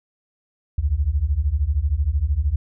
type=beating tone pair; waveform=sine; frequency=65.41 / 78.41 Hz; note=C2 / D#2; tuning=0 / +14 cents; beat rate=13 Hz; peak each=-21 / -20 dBFS; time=0.78-2.56 s; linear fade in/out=5 ms; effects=none